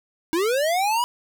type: linear sweep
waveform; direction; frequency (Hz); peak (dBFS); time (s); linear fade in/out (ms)
square; up; 311.1 to 987.8; -20; 0.33-1.04; 0
effects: none